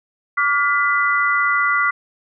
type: tone cluster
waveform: sine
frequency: 1155 / 1420 / 1996 Hz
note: D6 / F6 / B6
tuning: -29 / +28 / +18 cents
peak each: -19 dBFS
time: 0.37-1.91 s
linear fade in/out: 10 ms
effects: none

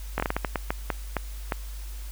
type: slowing click train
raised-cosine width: 0.5 ms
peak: -10 dBFS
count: 12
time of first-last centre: 0.18-1.522 s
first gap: 19 ms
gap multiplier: 1.34
effects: added 50 Hz sine -34 dBFS peak until 2.11 s + white hiss -48 dBFS RMS until 2.11 s

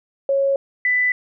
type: tone pair in turn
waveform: sine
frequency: 550 / 1991.9 Hz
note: C#5 / B6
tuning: -14 / +14 cents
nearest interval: octave + minor seventh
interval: 2228 cents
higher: second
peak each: -15 dBFS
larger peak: neither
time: 0.29-0.56 / 0.85-1.12 s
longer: neither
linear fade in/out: 2 ms
effects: none

